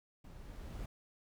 brown noise with level ramp, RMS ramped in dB -53 to -43 dBFS, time 0.24-0.86 s, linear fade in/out 5 ms, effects none

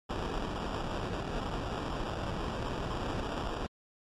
pink noise with sample-and-hold, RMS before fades -35 dBFS, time 0.09-3.67 s, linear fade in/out 10 ms, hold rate 2100 Hz, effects low-pass 5000 Hz 12 dB/octave + MP3 64 kbps

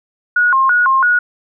sine tone with vibrato, 1244.5 Hz, D#6, in tune, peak -9 dBFS, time 0.36-1.19 s, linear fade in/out 5 ms, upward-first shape square, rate 3 Hz, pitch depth 270 cents each way, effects none

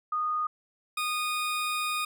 sine / 20% pulse tone pair in turn, 1233 / 1233 Hz, D#6 / D#6, -16 / -16 cents, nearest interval unison, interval 0 cents, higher neither, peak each -26 / -23 dBFS, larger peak second, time 0.12-0.47 / 0.97-2.05 s, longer second, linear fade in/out 5 ms, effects none

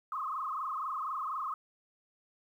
sine tone with frequency modulation, 1166 Hz, D6, 13 cents flat, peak -33 dBFS, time 0.12-1.54 s, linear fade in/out 2 ms, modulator 24.1 Hz, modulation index 5, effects 11-bit

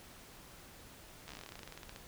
slowing click train, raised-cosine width 0.2 ms, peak -30 dBFS, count 22, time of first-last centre 1.28-1.961 s, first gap 12 ms, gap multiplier 1.09, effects pink hiss -55 dBFS RMS until 2.07 s

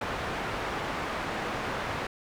white low-pass noise, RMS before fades -33 dBFS, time 0.01-2.07 s, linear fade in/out 5 ms, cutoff 1500 Hz, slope 12 dB/octave, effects none

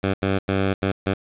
10% pulse tone bursts at uneven times, 97 Hz, G2, 18 cents flat, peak -11 dBFS, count 5, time 0.03-0.14 / 0.22-0.39 / 0.48-0.74 / 0.82-0.92 / 1.06-1.14 s, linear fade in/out 10 ms, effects resampled to 8000 Hz + 7-bit

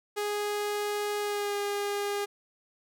sawtooth tone with pitch glide, 414.3 to 406.9 Hz, G#4 to G#4, -4 to -35 cents, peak -25 dBFS, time 0.16-2.26 s, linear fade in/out 20 ms, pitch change -31 cents, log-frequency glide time 1.2-1.56 s, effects none

